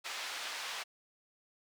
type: band-pass noise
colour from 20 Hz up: white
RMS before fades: -41 dBFS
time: 0.04-0.84 s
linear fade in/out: 20 ms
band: 750 to 4000 Hz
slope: 12 dB/octave
effects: none